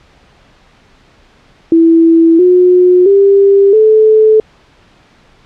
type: tone with pitch steps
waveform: sine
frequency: 329.6 / 361.5 / 396.5 / 434.9 Hz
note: E4 / F#4 / G4 / A4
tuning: 0 / -40 / +20 / -20 cents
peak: -3 dBFS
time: 1.72-4.4 s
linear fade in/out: 2 ms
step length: 670 ms
effects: pink hiss -46 dBFS RMS until 5.45 s + low-pass 4000 Hz 12 dB/octave